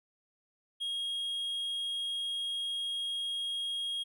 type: tone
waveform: triangle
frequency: 3269 Hz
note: G#7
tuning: 28 cents flat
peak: -31 dBFS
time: 0.8-4.04 s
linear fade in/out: 20 ms
effects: none